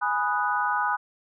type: chord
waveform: sine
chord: G# minor seventh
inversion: none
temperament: equal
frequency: 830.6 / 987.8 / 1244.5 / 1480 Hz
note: G#5 / B5 / D#6 / F#6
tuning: 0 / 0 / 0 / 0 cents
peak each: -28 dBFS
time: 0.01-0.97 s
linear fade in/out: 20 ms
effects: none